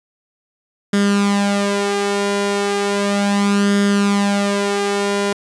sawtooth tone with flanger, 201.5 Hz, G3, 48 cents sharp, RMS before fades -17 dBFS, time 0.93-5.33 s, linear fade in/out 5 ms, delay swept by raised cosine 0.59 to 2.89 ms, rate 0.35 Hz, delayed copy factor +0.65, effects resampled to 22050 Hz

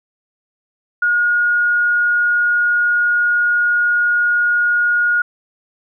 sine tone, 1437 Hz, F6, 49 cents sharp, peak -12 dBFS, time 1.02-5.22 s, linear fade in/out 5 ms, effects none

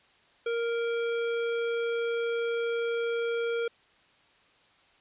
square tone, 466.2 Hz, A#4, in tune, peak -28 dBFS, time 0.46-3.68 s, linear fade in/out 5 ms, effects white hiss -62 dBFS RMS until 5 s + resampled to 8000 Hz

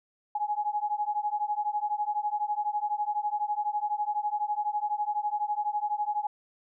sine beating tone pair, 830.6 / 842.6 Hz, G#5 / G#5, 0 / +25 cents, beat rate 12 Hz, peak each -30 dBFS, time 0.35-6.27 s, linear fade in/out 5 ms, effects none

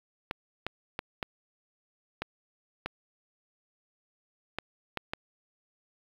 clicks, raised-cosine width 0.3 ms, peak -15 dBFS, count 9, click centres 0.311 / 0.666 / 0.991 / 1.228 / 2.22 / 2.86 / 4.586 / 4.973 / 5.135 s, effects low-pass 4000 Hz 12 dB/octave + 7-bit

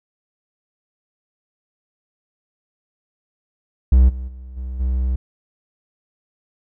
triangle tone with level steps, 63.5 Hz, B1, 49 cents sharp, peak -6 / -23 / -31 / -23 / -15 dBFS, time 3.92-5.16 s, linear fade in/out 5 ms, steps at 4.08 / 4.27 / 4.56 / 4.79 s, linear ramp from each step 20 ms, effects none

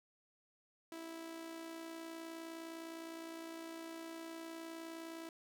sawtooth tone with amplitude modulation, 328.6 Hz, E4, 5 cents flat, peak -40 dBFS, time 0.92-5.29 s, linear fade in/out 2 ms, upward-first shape sine, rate 59.6 Hz, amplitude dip 45%, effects none

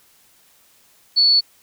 sine tone, 4435 Hz, C#8, in tune, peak -11 dBFS, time 1.16-1.41 s, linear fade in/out 20 ms, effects white hiss -55 dBFS RMS until 1.62 s

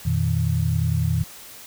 sine tone cluster, 87.7 / 118.7 / 156.5 Hz, F2 / A#2 / D#3, +8 / +32 / +10 cents, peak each -23 dBFS, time 0.05-1.24 s, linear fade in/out 10 ms, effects white hiss -42 dBFS RMS until 1.66 s

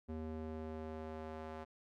square tone with band-pass filter sweep, 78.8 Hz, D#2, 23 cents sharp, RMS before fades -45 dBFS, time 0.08-1.65 s, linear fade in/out 20 ms, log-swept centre 280 to 760 Hz, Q 0.9, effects none

